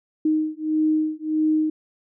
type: beating tone pair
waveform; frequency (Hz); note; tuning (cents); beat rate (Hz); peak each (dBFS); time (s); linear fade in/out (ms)
sine; 310 / 311.6; D#4 / D#4; -6 / +3; 1.6; -22; 0.25-1.7; 5
effects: none